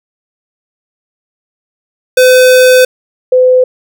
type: tone pair in turn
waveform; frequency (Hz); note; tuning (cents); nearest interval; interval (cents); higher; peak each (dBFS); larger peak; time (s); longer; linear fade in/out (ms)
square / sine; 508 / 508; B4 / B4; +49 / +49; unison; 0; neither; -3; neither; 2.17-2.85 / 3.32-3.64; first; 5
effects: none